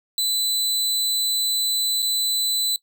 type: tone with dropouts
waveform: sawtooth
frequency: 4000 Hz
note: B7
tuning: 21 cents sharp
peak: -17 dBFS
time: 0.18-2.76 s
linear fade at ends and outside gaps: 1 ms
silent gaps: 2.021-2.026 s
effects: noise-tail reverb RT60 0.1 s tail -20 dB re dry